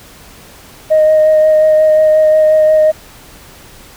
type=tone with vibrato; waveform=sine; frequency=621 Hz; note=D#5; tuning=3 cents flat; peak=-4 dBFS; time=0.9-2.92 s; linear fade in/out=20 ms; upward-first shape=sine; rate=5.6 Hz; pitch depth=12 cents each way; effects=tanh soft clip ceiling -2 dBFS + pink hiss -38 dBFS RMS until 3.96 s